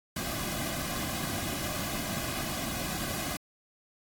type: noise with comb filter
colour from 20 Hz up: pink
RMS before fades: -34 dBFS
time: 0.16-3.37 s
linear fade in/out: 5 ms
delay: 2.2 ms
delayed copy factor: -0.7
effects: AAC 64 kbps